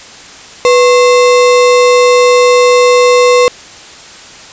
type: tone with sample-and-hold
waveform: sine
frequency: 493.9 Hz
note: B4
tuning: in tune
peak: -3 dBFS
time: 0.65-3.48 s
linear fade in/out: 0 ms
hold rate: 1575 Hz
effects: white hiss -32 dBFS RMS until 4.52 s + resampled to 16000 Hz